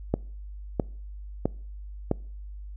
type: click train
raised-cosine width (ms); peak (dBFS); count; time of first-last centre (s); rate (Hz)
2; -9; 4; 0.14-2.114; 1.52
effects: noise-tail reverb RT60 0.5 s tail -25 dB re dry + added 50 Hz sine -37 dBFS peak until 2.76 s